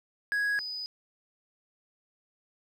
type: tone pair in turn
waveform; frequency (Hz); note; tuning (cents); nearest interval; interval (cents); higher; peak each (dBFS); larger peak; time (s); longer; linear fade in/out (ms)
triangle / sine; 1661.2 / 4978; G#6 / D#8; 0 / 0; octave + perfect fifth; 1900; second; -24 / -34; first; 0.32-0.59 / 0.59-0.86; neither; 0
effects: 10-bit